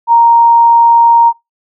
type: tone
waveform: sine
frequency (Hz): 932.3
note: A#5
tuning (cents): 0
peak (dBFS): -3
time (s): 0.07-1.33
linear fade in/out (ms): 50
effects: noise-tail reverb RT60 0.2 s tail -25 dB re dry